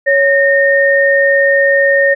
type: tone pair together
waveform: sine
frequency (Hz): 554.4 / 1838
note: C#5 / A#6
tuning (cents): 0 / -25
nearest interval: octave + major sixth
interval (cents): 2075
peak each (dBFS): -10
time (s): 0.06-2.15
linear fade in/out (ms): 20
effects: none